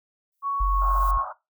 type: noise with exponential growth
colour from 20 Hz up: violet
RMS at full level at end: -40 dBFS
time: 0.32-1.11 s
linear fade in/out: 2 ms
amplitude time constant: 170 ms
type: tone with pitch glide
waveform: sine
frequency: 1115 to 1091.4 Hz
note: C#6 to C#6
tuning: +10 to -27 cents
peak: -23 dBFS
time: 0.42-1.26 s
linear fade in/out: 50 ms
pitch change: -37 cents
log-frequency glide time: 0.62-0.93 s
type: tone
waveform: sine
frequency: 46.14 Hz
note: F#1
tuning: 4 cents flat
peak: -20 dBFS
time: 0.6-1.18 s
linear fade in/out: 10 ms
type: band-pass noise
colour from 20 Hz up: white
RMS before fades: -36 dBFS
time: 0.81-1.33 s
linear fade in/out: 10 ms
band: 590 to 1400 Hz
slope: 96 dB/octave
effects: noise-tail reverb RT60 0.2 s tail -17 dB re dry